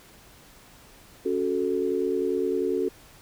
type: chord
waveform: sine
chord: F# minor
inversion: second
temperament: equal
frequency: 277.2 / 370 / 440 Hz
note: C#4 / F#4 / A4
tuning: 0 / 0 / 0 cents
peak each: -30 / -26 / -27 dBFS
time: 1.25-2.89 s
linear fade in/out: 10 ms
effects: pink hiss -52 dBFS RMS until 3.21 s